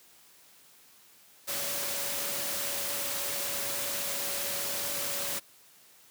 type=tone in noise; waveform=sine; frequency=565 Hz; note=C#5; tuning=33 cents sharp; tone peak=-43 dBFS; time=1.47-5.4 s; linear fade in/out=20 ms; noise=white; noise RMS=-33 dBFS; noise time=1.47-5.4 s; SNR=-13 dB; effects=white hiss -58 dBFS RMS until 6.1 s + high-pass 100 Hz 12 dB/octave